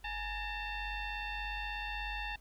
sine tone with frequency modulation, 932.3 Hz, A#5, in tune, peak -36 dBFS, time 0.04-2.36 s, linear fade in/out 5 ms, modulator 884 Hz, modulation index 2.7, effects added 50 Hz sine -57 dBFS peak until 2.4 s + pink hiss -66 dBFS RMS until 2.4 s

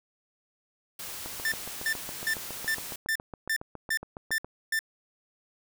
white noise, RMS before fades -39 dBFS, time 0.99-2.96 s, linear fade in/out 5 ms
click train, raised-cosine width 1 ms, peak -25 dBFS, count 24, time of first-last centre 1.26-4.446 s, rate 7.22 Hz
45% pulse tone bursts, 1782 Hz, A6, 22 cents sharp, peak -25 dBFS, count 9, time 1.45-4.791 s, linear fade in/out 2 ms, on 69 ms, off 340 ms
effects none

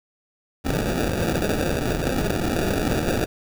blue noise with sample-and-hold, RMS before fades -23 dBFS, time 0.64-3.26 s, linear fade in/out 20 ms, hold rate 1050 Hz, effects none

